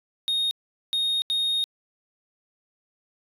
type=tone bursts at uneven times; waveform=sine; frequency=3714 Hz; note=A#7; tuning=7 cents flat; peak=-19 dBFS; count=3; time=0.28-0.51 / 0.93-1.22 / 1.3-1.64 s; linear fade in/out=0 ms; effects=tanh soft clip ceiling -21 dBFS